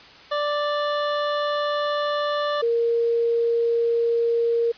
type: tone pair in turn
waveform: 25% pulse / sine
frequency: 587.3 / 466.1 Hz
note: D5 / A#4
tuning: 0 / 0 cents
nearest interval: major third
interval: 400 cents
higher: first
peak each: -18 dBFS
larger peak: neither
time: 0.31-2.62 / 2.62-4.72 s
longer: first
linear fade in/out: 10 ms
effects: white hiss -46 dBFS RMS until 4.77 s + resampled to 11025 Hz